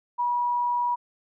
sine tone, 968 Hz, B5, 35 cents flat, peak -22 dBFS, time 0.18-0.96 s, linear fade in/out 20 ms, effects none

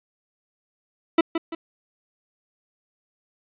40% pulse tone with echo, 329.6 Hz, E4, in tune, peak -12 dBFS, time 1.18-1.21 s, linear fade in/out 5 ms, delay 170 ms, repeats 2, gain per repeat -8 dB, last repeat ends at 1.55 s, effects resampled to 8000 Hz + 8-bit

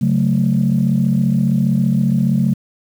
sine chord, F# minor, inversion second, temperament equal, 138.59 / 185 / 220 Hz, C#3 / F#3 / A3, 0 / 0 / 0 cents, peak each -16 dBFS, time 0.01-2.54 s, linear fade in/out 10 ms, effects tanh soft clip ceiling -5 dBFS + 7-bit

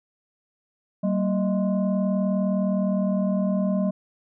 sine tone with frequency modulation, 192.7 Hz, G3, 29 cents flat, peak -20 dBFS, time 1.03-3.91 s, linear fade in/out 10 ms, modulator 425 Hz, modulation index 0.83, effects none

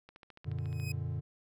click train, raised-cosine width 0.3 ms, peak -36 dBFS, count 11, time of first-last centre 0.09-0.799 s, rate 14.1 Hz
triangle chord, Gb augmented, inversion none, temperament equal with one note detuned, 92.5 / 118.58 / 146.83 Hz, Gb2 / Bb2 / D3, 0 / +30 / 0 cents, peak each -36 dBFS, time 0.45-1.21 s, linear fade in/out 20 ms
sawtooth tone with exponential growth, 2520 Hz, D#7, 21 cents sharp, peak -35 dBFS, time 0.58-0.92 s, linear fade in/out 5 ms, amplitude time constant 73 ms
effects none

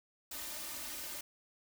white noise with comb filter, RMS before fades -43 dBFS, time 0.31-1.21 s, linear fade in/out 5 ms, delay 3.3 ms, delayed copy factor +0.8, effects none

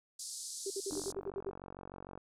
white band-pass noise, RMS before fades -44 dBFS, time 0.19-1.12 s, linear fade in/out 5 ms, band 4200 to 10000 Hz, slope 48 dB/octave
sine tone bursts, 392 Hz, G4, in tune, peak -35 dBFS, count 9, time 0.66-1.503 s, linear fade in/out 5 ms, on 43 ms, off 57 ms
click train, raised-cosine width 1 ms, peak -32 dBFS, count 60, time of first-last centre 0.91-2.176 s, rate 46.6 Hz
sine tone with exponential decay, 300.9 Hz, D4, 42 cents sharp, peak -36 dBFS, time 0.92-1.29 s, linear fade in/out 1 ms, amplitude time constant 80 ms
effects none

